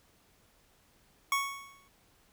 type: tone with exponential decay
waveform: 25% pulse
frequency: 1108.7 Hz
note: C#6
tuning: in tune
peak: -21 dBFS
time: 1.32-1.88 s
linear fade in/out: 2 ms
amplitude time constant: 120 ms
effects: pink hiss -66 dBFS RMS until 2.32 s